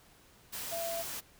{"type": "tone in noise", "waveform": "sine", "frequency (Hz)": 672, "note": "E5", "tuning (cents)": 33, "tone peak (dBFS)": -35, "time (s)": [0.71, 1.03], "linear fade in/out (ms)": 20, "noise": "white", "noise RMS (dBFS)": -40, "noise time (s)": [0.52, 1.21], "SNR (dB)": 2, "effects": ["pink hiss -61 dBFS RMS until 1.39 s"]}